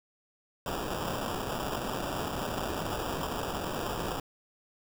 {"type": "noise with sample-and-hold", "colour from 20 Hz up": "white", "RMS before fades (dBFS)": -34, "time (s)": [0.66, 4.2], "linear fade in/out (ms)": 2, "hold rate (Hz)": 2100, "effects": []}